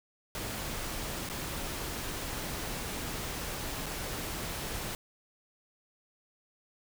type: noise with dropouts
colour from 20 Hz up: pink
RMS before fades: -37 dBFS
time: 0.35-4.95 s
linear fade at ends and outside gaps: 1 ms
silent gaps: 1.29-1.298 / 3.86-3.864 s
effects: none